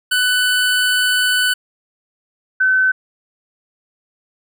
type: tone pair in turn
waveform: 25% pulse / sine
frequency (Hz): 1495 / 1522.9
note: F#6 / F#6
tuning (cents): +17 / +49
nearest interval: unison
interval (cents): 32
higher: second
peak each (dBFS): -10 / -11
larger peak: first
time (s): 0.11-1.54 / 2.6-2.92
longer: first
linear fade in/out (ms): 10
effects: none